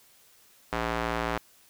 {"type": "tone with band-pass filter", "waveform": "square", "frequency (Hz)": 57.2, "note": "A#1", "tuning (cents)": -32, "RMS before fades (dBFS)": -30, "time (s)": [0.72, 1.38], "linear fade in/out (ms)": 5, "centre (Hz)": 1200, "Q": 0.75, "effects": ["white hiss -59 dBFS RMS until 1.69 s"]}